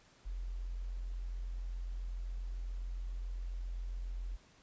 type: tone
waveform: sine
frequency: 43.65 Hz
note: F1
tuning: in tune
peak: -37 dBFS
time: 0.25-4.37 s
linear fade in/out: 20 ms
effects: pink hiss -64 dBFS RMS until 4.62 s + resampled to 16000 Hz